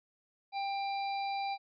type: harmonic tone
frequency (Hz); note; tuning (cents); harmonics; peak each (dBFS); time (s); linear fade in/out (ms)
792; G5; +18; 1 / 3 / 5 / 6; -33 / -43 / -47 / -49; 0.52-1.58; 50
effects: none